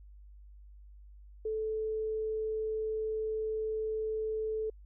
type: tone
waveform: sine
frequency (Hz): 436.7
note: A4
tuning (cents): -13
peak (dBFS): -31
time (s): 1.45-4.7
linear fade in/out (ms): 5
effects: added 50 Hz sine -50 dBFS peak until 4.85 s